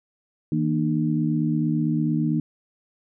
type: tone cluster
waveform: sine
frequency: 159.3 / 234.9 / 303.8 Hz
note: D#3 / A#3 / D#4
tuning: +41 / +13 / -41 cents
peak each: -23 / -25 / -25 dBFS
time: 0.52-2.4 s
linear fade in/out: 2 ms
effects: none